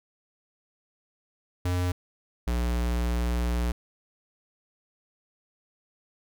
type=tone pair in turn; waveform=square; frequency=89.6 / 59.71 Hz; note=F2 / A#1; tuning=+45 / +42 cents; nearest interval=perfect fifth; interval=703 cents; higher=first; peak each=-25 dBFS; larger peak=neither; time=1.65-1.92 / 2.47-3.72 s; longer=second; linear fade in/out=5 ms; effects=none